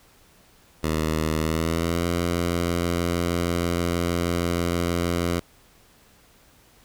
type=tone with pitch glide; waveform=10% pulse; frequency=78.7 to 86.32 Hz; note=D#2 to F2; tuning=+20 to -20 cents; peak=-14 dBFS; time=0.83-5.4 s; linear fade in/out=10 ms; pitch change=+160 cents; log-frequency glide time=1.38-2.05 s; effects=pink hiss -56 dBFS RMS until 6.84 s